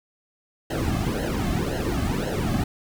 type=noise with flanger; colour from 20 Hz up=brown; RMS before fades=-25 dBFS; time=0.7-2.64 s; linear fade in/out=5 ms; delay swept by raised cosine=0.84 to 2.14 ms; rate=1.9 Hz; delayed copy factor=-0.95; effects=none